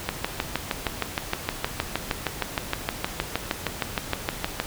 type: click train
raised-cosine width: 0.3 ms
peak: -7 dBFS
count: 30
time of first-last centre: 0.09-4.6 s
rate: 6.43 Hz
effects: pink hiss -36 dBFS RMS until 4.66 s